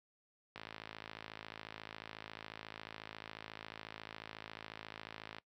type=click train; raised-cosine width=0.3 ms; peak=-29 dBFS; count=262; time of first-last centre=0.56-5.384 s; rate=54.1 Hz; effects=noise-tail reverb RT60 0.1 s tail -21 dB re dry + high-pass 80 Hz 12 dB/octave